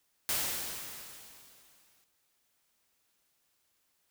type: noise with exponential decay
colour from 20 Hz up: white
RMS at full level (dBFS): -30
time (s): 0.29-2.04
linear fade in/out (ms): 0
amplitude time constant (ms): 380
effects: white hiss -75 dBFS RMS until 4.1 s